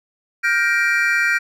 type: chord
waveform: triangle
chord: G minor seventh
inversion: third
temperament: just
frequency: 1411.2 / 1568 / 1881.6 / 2352 Hz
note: F6 / G6 / Bb6 / D7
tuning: +18 / 0 / +16 / +2 cents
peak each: -19 dBFS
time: 0.43-1.39 s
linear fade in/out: 20 ms
effects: none